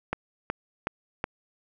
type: click train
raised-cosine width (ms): 0.5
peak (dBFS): -12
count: 4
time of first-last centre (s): 0.13-1.241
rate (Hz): 2.7
effects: none